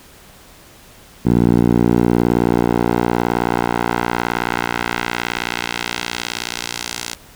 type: tone with band-pass filter sweep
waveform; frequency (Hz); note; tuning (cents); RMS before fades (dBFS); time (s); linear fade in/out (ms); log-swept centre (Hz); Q
10% pulse; 59; A#1; +22; -18; 1.25-7.15; 10; 220 to 6400; 0.84
effects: pink hiss -44 dBFS RMS until 7.35 s